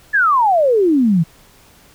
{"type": "exponential sweep", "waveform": "sine", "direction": "down", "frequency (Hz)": [1760, 154.6], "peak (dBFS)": -10, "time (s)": [0.13, 1.24], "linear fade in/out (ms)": 20, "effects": ["pink hiss -48 dBFS RMS until 1.94 s"]}